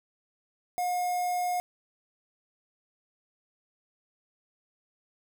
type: tone with notch filter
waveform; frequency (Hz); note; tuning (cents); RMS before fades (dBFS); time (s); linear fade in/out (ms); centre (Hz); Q
square; 717; F5; +45; -29; 0.78-1.6; 0; 3200; 0.56
effects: 11-bit